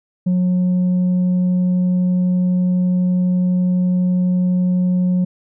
sine tone with tanh clipping, 181.2 Hz, F#3, 36 cents flat, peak -14 dBFS, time 0.26-5.25 s, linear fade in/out 10 ms, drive 2 dB, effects none

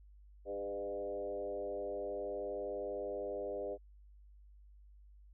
sine tone with frequency modulation, 503 Hz, B4, 32 cents sharp, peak -37 dBFS, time 0.45-3.78 s, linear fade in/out 50 ms, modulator 99.7 Hz, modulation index 1.4, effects added 50 Hz sine -56 dBFS peak until 5.33 s

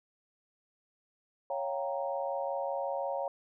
sine chord, G half-diminished seventh, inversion second, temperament equal, 554.4 / 698.5 / 784 / 932.3 Hz, Db5 / F5 / G5 / Bb5, 0 / 0 / 0 / 0 cents, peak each -34 / -38 / -39 / -39 dBFS, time 1.5-3.28 s, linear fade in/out 2 ms, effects none

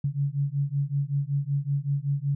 sine beating tone pair, 138.59 / 143.89 Hz, C#3 / D3, 0 / -35 cents, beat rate 5.3 Hz, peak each -27 dBFS, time 0.04-2.35 s, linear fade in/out 5 ms, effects none

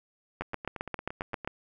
two click trains, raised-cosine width 0.5 ms, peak -23 / -16 dBFS, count 10 / 9, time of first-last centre 0.42-1.447 / 0.41-1.475 s, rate 8.76 / 7.51 Hz, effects none

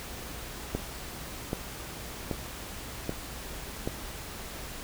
click train, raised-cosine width 2 ms, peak -16 dBFS, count 5, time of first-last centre 0.75-3.875 s, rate 1.28 Hz, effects added 60 Hz sine -47 dBFS peak until 4.83 s + pink hiss -41 dBFS RMS until 4.83 s

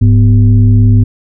sine tone with frequency modulation, 103.83 Hz, G#2, in tune, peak -3 dBFS, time 0.01-1.04 s, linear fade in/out 10 ms, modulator 142 Hz, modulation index 0.63, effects none

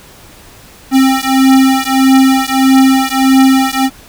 square beating tone pair, 264.5 / 266.1 Hz, C4 / C4, +19 / +29 cents, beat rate 1.6 Hz, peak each -10 dBFS, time 0.91-3.9 s, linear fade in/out 50 ms, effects pink hiss -38 dBFS RMS until 4.08 s

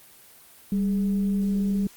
sine tone with frequency modulation, 197.2 Hz, G3, 11 cents sharp, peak -21 dBFS, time 0.72-1.87 s, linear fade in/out 2 ms, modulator 224 Hz, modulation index 0.24, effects white hiss -51 dBFS RMS until 1.96 s + Opus 32 kbps

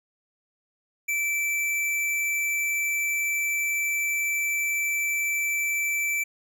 sine tone with hard clipping, 2326 Hz, D7, 17 cents flat, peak -25 dBFS, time 1.08-6.24 s, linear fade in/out 10 ms, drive 16 dB, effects none

